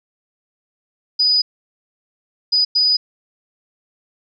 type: tone bursts at uneven times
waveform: sine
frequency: 4961 Hz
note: D#8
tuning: 6 cents flat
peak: -12 dBFS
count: 3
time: 1.19-1.42 / 2.52-2.65 / 2.75-2.97 s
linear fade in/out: 10 ms
effects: none